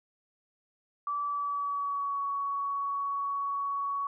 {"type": "tone with pitch glide", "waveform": "sine", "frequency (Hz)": [1157, 1120.8], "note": ["D6", "C#6"], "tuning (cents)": [-26, 19], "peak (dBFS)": -29, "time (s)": [1.07, 4.07], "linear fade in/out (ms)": 2, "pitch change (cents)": -55, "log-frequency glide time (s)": [1.24, 2.21], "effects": []}